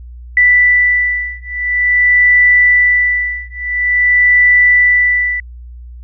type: beating tone pair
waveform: sine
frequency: 1975.5 / 1975.98 Hz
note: B6 / B6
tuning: 0 / 0 cents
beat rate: 0.48 Hz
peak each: -11 dBFS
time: 0.37-5.4 s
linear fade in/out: 2 ms
effects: added 60 Hz sine -29 dBFS peak until 6.03 s